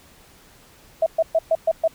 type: tone bursts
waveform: sine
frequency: 650 Hz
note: E5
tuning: 24 cents flat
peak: -14 dBFS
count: 6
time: 1.02-1.878 s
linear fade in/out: 5 ms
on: 43 ms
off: 120 ms
effects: pink hiss -51 dBFS RMS until 1.94 s